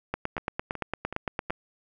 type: two click trains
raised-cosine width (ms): 0.5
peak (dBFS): -13 / -20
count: 13 / 4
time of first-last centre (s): 0.14-1.505 / 0.38-1.499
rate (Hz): 8.79 / 2.68
effects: none